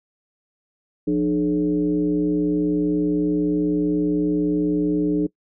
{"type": "tone with frequency modulation", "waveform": "sine", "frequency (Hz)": 300.5, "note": "D4", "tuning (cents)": 40, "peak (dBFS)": -17, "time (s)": [1.07, 5.27], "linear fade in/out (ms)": 10, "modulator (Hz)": 125, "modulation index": 0.84, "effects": ["noise-tail reverb RT60 0.1 s tail -22 dB re dry"]}